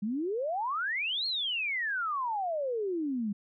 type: exponential two-way sweep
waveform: sine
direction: up then down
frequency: 196 to 4342 to 196 Hz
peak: -29 dBFS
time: 0.02-3.33 s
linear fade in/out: 10 ms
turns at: 1.26 s
effects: none